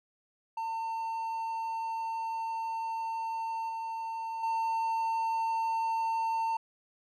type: tone with level steps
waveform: triangle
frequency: 903 Hz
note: A5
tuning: 45 cents sharp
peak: -30 / -32 / -26 dBFS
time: 0.57-6.57 s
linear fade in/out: 5 ms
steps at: 3.69 / 4.43 s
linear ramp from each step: 5 ms
effects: none